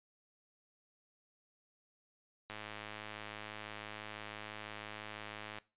click train, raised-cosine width 0.3 ms, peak -28 dBFS, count 328, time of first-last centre 2.5-5.585 s, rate 106 Hz, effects noise-tail reverb RT60 0.3 s tail -20 dB re dry + resampled to 8000 Hz

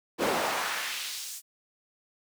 brown noise with high-pass filter sweep, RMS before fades -31 dBFS, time 0.18-1.42 s, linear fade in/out 50 ms, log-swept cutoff 370 to 8100 Hz, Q 1.1, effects none

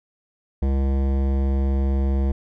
sine tone with hard clipping, 67.7 Hz, C#2, 40 cents flat, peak -20 dBFS, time 0.62-2.32 s, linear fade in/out 5 ms, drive 16 dB, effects none

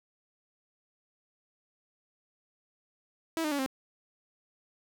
sawtooth tone with pitch steps, 325.9 / 304.1 / 283.7 / 264.7 Hz, E4 / D#4 / C#4 / C4, -20 / -40 / +40 / +20 cents, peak -25 dBFS, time 3.37-3.662 s, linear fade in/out 0 ms, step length 73 ms, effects none

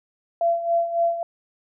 sine tone with tremolo, 679 Hz, F5, 49 cents flat, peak -16 dBFS, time 0.41-1.23 s, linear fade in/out 2 ms, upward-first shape sine, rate 3.6 Hz, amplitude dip 70%, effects none

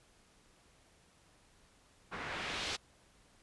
white noise with low-pass filter sweep, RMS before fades -40 dBFS, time 2.11-2.77 s, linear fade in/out 20 ms, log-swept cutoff 1400 to 4800 Hz, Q 1.1, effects pink hiss -66 dBFS RMS until 3.42 s + resampled to 24000 Hz

